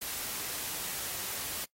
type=noise; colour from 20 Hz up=white; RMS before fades=-37 dBFS; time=0.01-1.65 s; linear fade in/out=10 ms; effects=noise-tail reverb RT60 0.1 s tail -20 dB re dry + AAC 48 kbps